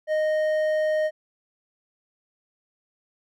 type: tone with hard clipping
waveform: sine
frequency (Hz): 619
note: D#5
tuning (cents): -9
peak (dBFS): -22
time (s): 0.07-1.11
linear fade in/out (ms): 50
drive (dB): 6
effects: none